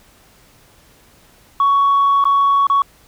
sine tone with dropouts, 1117 Hz, C#6, 13 cents sharp, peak -9 dBFS, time 1.6-2.82 s, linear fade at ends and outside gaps 2 ms, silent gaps 2.241-2.253 / 2.669-2.699 s, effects tanh soft clip ceiling -8 dBFS + pink hiss -50 dBFS RMS until 3.07 s

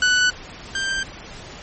sawtooth tone pair in turn, 1487 / 1575.4 Hz, F#6 / G6, +8 / +8 cents, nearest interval minor second, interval 100 cents, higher second, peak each -11 / -18 dBFS, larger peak first, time 0.02-0.3 / 0.75-1.03 s, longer neither, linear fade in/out 2 ms, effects pink hiss -38 dBFS RMS until 1.62 s + MP3 32 kbps

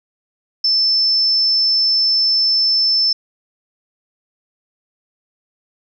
sine tone, 5290 Hz, E8, 5 cents sharp, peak -12 dBFS, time 0.64-3.13 s, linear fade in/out 5 ms, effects 9-bit

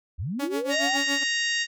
sine linear sweep, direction up, 60 to 837 Hz, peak -27 dBFS, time 0.18-0.99 s, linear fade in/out 20 ms
sawtooth tone with tremolo, 281.1 Hz, C#4, 24 cents sharp, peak -22 dBFS, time 0.39-1.24 s, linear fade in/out 10 ms, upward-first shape sine, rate 7.1 Hz, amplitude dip 90%
harmonic tone, 933 Hz, A#5, 1 cent sharp, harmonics 2 / 3 / 4 / 5 / 6 / 7 / 8, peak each -26 / -30 / -32 / -34 / -36 / -37 / -38 dBFS, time 0.69-1.67 s, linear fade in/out 50 ms
effects none

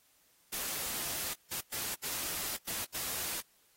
white noise bursts at uneven times, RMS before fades -37 dBFS, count 6, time 0.52-1.34 / 1.51-1.61 / 1.72-1.95 / 2.03-2.57 / 2.67-2.85 / 2.94-3.41 s, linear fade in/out 10 ms, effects white hiss -68 dBFS RMS until 3.76 s + AAC 48 kbps

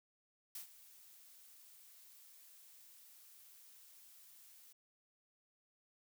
blue noise with ADSR envelope, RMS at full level -45 dBFS, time 0.55-4.73 s, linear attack 4 ms, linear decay 110 ms, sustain -16 dB, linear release 10 ms, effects none

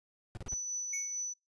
brown noise bursts, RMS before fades -41 dBFS, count 4, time 0.35-0.539 s, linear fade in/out 0 ms, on 21 ms, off 35 ms
sine tone with tremolo, 5970 Hz, F#8, 15 cents sharp, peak -33 dBFS, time 0.48-1.34 s, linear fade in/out 20 ms, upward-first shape triangle, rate 4.5 Hz, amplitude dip 35%
square tone with exponential decay, 2217 Hz, C#7, in tune, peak -37 dBFS, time 0.93-1.24 s, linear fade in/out 5 ms, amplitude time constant 66 ms
effects noise-tail reverb RT60 0.2 s tail -23 dB re dry + resampled to 24000 Hz

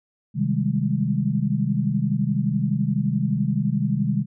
sine chord, Ab major seventh, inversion first, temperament equal, 130.81 / 155.56 / 196 / 207.7 Hz, C3 / Eb3 / G3 / Ab3, 0 / 0 / 0 / 0 cents, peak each -25 dBFS, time 0.34-4.26 s, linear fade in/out 50 ms, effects none

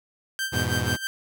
sawtooth tone with tremolo, 1568 Hz, G6, in tune, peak -21 dBFS, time 0.39-1.07 s, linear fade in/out 0 ms, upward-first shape sine, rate 6.2 Hz, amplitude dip 75%
sawtooth chord, E major, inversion none, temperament equal with one note detuned, 84.43 / 103.83 / 123.47 Hz, E2 / G#2 / B2, +42 / 0 / 0 cents, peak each -26 / -25 / -24 dBFS, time 0.52-0.97 s, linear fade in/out 20 ms
effects none

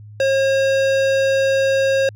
sine tone with hard clipping, 540 Hz, C#5, 45 cents flat, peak -16 dBFS, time 0.2-2.09 s, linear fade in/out 2 ms, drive 17 dB, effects added 105 Hz sine -36 dBFS peak until 2.15 s

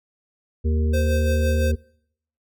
harmonic tone, 77.78 Hz, D#2, in tune, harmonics 1 / 3 / 5 / 6, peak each -18 / -28 / -32 / -34 dBFS, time 0.64-1.76 s, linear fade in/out 20 ms
square tone with tremolo, 519 Hz, C5, 14 cents flat, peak -24 dBFS, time 0.93-1.72 s, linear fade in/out 10 ms, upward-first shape sine, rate 5.9 Hz, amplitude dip 45%
effects noise-tail reverb RT60 0.7 s tail -25 dB re dry

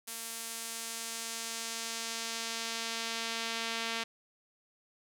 sawtooth tone with band-pass filter sweep, 228.1 Hz, A#3, 37 cents flat, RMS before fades -38 dBFS, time 0.07-4.04 s, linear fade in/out 10 ms, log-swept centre 11000 to 3300 Hz, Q 0.92, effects none

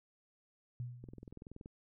sine tone with exponential decay, 122.2 Hz, B2, 18 cents flat, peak -36 dBFS, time 0.8-1.31 s, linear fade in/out 0 ms, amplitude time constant 110 ms
click train, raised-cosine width 3 ms, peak -36 dBFS, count 14, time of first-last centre 1.04-1.659 s, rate 21 Hz
effects none

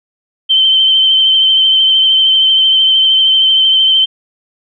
sine tone with vibrato, 3100 Hz, G7, 20 cents flat, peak -6 dBFS, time 0.49-4.06 s, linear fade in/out 20 ms, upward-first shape sine, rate 13 Hz, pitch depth 24 cents each way, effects none

